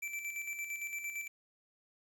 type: tone with tremolo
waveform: square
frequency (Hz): 2333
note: D7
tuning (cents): -12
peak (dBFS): -37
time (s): 0.02-1.28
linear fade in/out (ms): 10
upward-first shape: square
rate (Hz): 8.8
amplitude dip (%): 50
effects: 11-bit